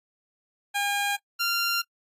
15% pulse tone pair in turn, 809 / 1386.7 Hz, G#5 / F6, -46 / -13 cents, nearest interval major sixth, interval 933 cents, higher second, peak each -18 / -17 dBFS, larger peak second, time 0.74-1.17 / 1.39-1.82 s, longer neither, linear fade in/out 20 ms, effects noise-tail reverb RT60 0.1 s tail -26 dB re dry + AAC 48 kbps

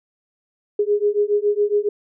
sine beating tone pair, 410 / 417.2 Hz, G#4 / G#4, -22 / +8 cents, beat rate 7.2 Hz, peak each -19 / -19 dBFS, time 0.79-1.89 s, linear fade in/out 5 ms, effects none

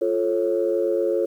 sine chord, F augmented, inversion none, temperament just, 349.2 / 436.5 / 545.7 Hz, F4 / A4 / C#5, 0 / -14 / -27 cents, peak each -23 dBFS, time 0.01-1.26 s, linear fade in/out 10 ms, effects tanh soft clip ceiling -10 dBFS + 9-bit

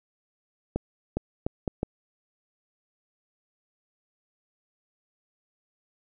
accelerating click train, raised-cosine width 2 ms, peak -13 dBFS, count 5, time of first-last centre 0.76-1.831 s, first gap 410 ms, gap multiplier 0.72, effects none

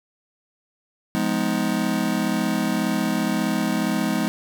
square chord, F half-diminished seventh, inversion none, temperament just, 174.61 / 209.5 / 251.4 / 314.3 Hz, F3 / Ab3 / Cb4 / Eb4, 0 / +15 / +31 / +18 cents, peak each -29 / -25 / -27 / -28 dBFS, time 1.15-4.28 s, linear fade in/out 0 ms, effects none

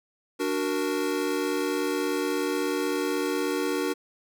square chord, D augmented, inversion none, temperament equal, 293.7 / 370 / 466.2 Hz, D4 / F#4 / A#4, 0 / 0 / 0 cents, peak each -30 / -30 / -31 dBFS, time 0.39-3.94 s, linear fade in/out 20 ms, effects none

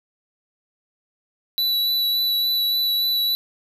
square tone with vibrato, 3951 Hz, B7, in tune, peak -19 dBFS, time 1.58-3.35 s, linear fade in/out 0 ms, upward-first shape sine, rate 3.5 Hz, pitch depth 12 cents each way, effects 9-bit

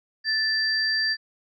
sine tone pair together, 1760 / 4699 Hz, A6 / D8, 0 / 0 cents, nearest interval octave + perfect fourth, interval 1700 cents, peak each -24 dBFS, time 0.24-1.17 s, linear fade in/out 50 ms, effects none

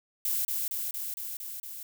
violet noise with echo, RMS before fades -29 dBFS, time 0.25-0.45 s, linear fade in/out 2 ms, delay 230 ms, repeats 6, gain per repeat -2 dB, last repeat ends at 1.83 s, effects none

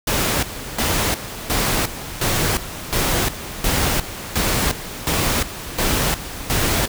pink noise with tremolo, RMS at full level -19 dBFS, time 0.07-6.88 s, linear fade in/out 5 ms, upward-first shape square, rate 1.4 Hz, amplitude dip 75%, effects none

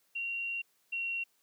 sine tone pair in turn, 2754 / 2740 Hz, F7 / F7, -25 / -34 cents, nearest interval unison, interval 9 cents, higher first, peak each -33 / -32 dBFS, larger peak second, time 0.15-0.62 / 0.92-1.24 s, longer first, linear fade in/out 10 ms, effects white hiss -72 dBFS RMS until 1.42 s + high-pass 150 Hz 12 dB/octave

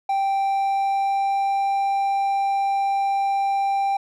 triangle tone with pitch glide, 784 to 789.5 Hz, G5 to G5, 0 to +12 cents, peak -17 dBFS, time 0.09-3.97 s, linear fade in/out 5 ms, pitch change +12 cents, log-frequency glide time 0.36-1.73 s, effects none

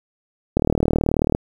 click train, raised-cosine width 2 ms, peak -4 dBFS, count 31, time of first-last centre 0.57-1.349 s, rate 38.5 Hz, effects 7-bit

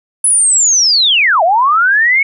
sine linear two-way sweep, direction down then up, 10340 to 630 to 2233 Hz, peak -7 dBFS, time 0.24-2.23 s, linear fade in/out 5 ms, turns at 1.43 s, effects none

